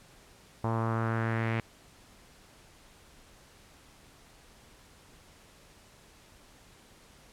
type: tone with low-pass filter sweep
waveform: sawtooth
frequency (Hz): 113.4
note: A#2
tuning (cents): -47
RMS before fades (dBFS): -30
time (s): 0.64-1.6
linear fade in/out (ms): 0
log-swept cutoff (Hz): 960 to 2300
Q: 2.9
effects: pink hiss -57 dBFS RMS until 7.32 s + low-pass 11000 Hz 12 dB/octave